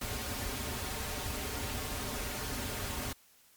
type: noise with comb filter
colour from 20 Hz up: pink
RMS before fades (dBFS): -37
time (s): 0.01-3.13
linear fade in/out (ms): 5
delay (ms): 6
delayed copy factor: -0.65
effects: white hiss -63 dBFS RMS until 3.56 s + MP3 96 kbps